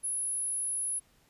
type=tone; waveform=sine; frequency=10548 Hz; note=E9; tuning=in tune; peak=-30 dBFS; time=0.03-1 s; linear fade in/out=20 ms; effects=pink hiss -66 dBFS RMS until 1.29 s + resampled to 32000 Hz